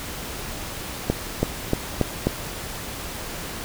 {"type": "accelerating click train", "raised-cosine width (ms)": 2, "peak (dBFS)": -5, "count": 5, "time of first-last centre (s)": [1.1, 2.27], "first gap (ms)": 330, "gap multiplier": 0.92, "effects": ["pink hiss -33 dBFS RMS until 3.64 s"]}